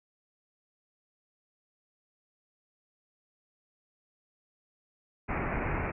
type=low-pass noise; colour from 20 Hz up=pink; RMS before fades=-32 dBFS; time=5.28-5.92 s; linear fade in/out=20 ms; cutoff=2500 Hz; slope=96 dB/octave; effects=none